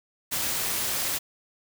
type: noise with amplitude modulation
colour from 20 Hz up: white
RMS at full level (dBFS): -26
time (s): 0.31-1.19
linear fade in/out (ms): 20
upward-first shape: sine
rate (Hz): 284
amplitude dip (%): 45
effects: none